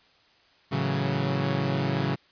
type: chord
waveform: sawtooth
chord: F# minor seventh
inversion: first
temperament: equal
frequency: 110 / 138.59 / 164.81 / 185 Hz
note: A2 / C#3 / E3 / F#3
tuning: 0 / 0 / 0 / 0 cents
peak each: -29 / -23 / -29 / -27 dBFS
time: 0.71-2.16 s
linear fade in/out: 20 ms
effects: white hiss -60 dBFS RMS until 2.31 s + resampled to 11025 Hz